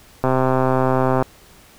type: click train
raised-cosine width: 1 ms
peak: -4 dBFS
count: 129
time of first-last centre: 0.24-1.225 s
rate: 130 Hz
effects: pink hiss -48 dBFS RMS until 1.78 s